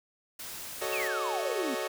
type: noise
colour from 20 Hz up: white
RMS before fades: -41 dBFS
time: 0.39-1.08 s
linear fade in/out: 5 ms
type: chord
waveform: sawtooth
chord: D# half-diminished seventh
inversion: first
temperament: equal with one note detuned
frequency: 373.6 / 440 / 554.4 / 622.3 Hz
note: F#4 / A4 / C#5 / D#5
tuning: +17 / 0 / 0 / 0 cents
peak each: -33 dBFS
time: 0.81-1.88 s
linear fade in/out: 10 ms
type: exponential sweep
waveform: sine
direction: down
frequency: 2803 to 240 Hz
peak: -32 dBFS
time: 0.92-1.75 s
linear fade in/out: 10 ms
effects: none